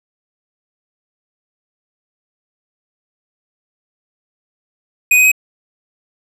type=tone with pitch steps; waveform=square; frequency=2489 / 2509 / 2530 Hz; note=D#7 / D#7 / D#7; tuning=0 / +14 / +28 cents; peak=-8 dBFS; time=5.11-5.317 s; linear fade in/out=5 ms; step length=69 ms; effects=none